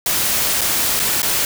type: noise with dropouts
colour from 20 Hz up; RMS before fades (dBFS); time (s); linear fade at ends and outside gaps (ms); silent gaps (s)
white; -18; 0.06-1.45; 1; 0.61-0.615 / 0.994-0.999 / 1.219-1.229
effects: none